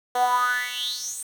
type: tone with high-pass filter sweep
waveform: 10% pulse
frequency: 246.9 Hz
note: B3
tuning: in tune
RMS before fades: -25 dBFS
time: 0.15-1.23 s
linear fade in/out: 5 ms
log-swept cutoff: 610 to 8900 Hz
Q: 7.8
effects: 7-bit